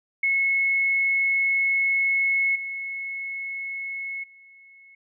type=tone with level steps; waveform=sine; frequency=2187 Hz; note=C#7; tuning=24 cents flat; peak=-19 / -29 / -48 dBFS; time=0.23-4.95 s; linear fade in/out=5 ms; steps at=2.55 / 4.23 s; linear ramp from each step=10 ms; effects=none